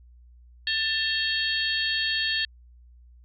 sine tone cluster, 1771 / 2695 / 3238 / 3729 / 4385 Hz, A6 / E7 / G#7 / A#7 / C#8, +11 / +38 / -45 / 0 / -20 cents, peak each -28 / -33 / -29 / -34 / -30 dBFS, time 0.67-2.45 s, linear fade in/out 2 ms, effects added 60 Hz sine -49 dBFS peak until 3.24 s

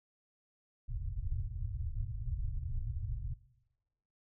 pink low-pass noise, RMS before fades -37 dBFS, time 0.88-3.34 s, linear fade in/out 10 ms, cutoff 130 Hz, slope 96 dB/octave, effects noise-tail reverb RT60 1.0 s tail -19 dB re dry

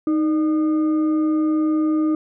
sine tone with frequency modulation, 311.1 Hz, D#4, in tune, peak -16 dBFS, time 0.07-2.15 s, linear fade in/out 2 ms, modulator 908 Hz, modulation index 0.26, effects none

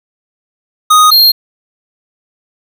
square tone pair in turn, 1244.5 / 4218 Hz, D#6 / C8, 0 / +13 cents, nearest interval octave + major sixth, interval 2113 cents, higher second, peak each -4 dBFS, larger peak neither, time 0.9-1.11 / 1.11-1.32 s, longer neither, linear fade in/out 10 ms, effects 7-bit

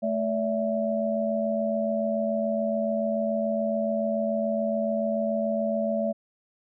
sine tone cluster, 218.5 / 574 / 661 Hz, A3 / D5 / E5, -12 / -40 / +5 cents, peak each -28 dBFS, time 0.02-6.13 s, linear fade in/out 20 ms, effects none

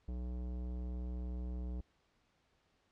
sine tone with tanh clipping, 61.3 Hz, B1, 12 cents flat, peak -40 dBFS, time 0.08-1.81 s, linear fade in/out 5 ms, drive 17 dB, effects pink hiss -75 dBFS RMS until 2.91 s + low-pass 5000 Hz 12 dB/octave

